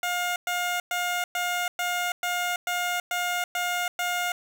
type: tone bursts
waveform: 15% pulse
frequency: 711 Hz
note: F5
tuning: 31 cents sharp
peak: -19 dBFS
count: 10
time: 0.03-4.32 s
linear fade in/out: 2 ms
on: 330 ms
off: 110 ms
effects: none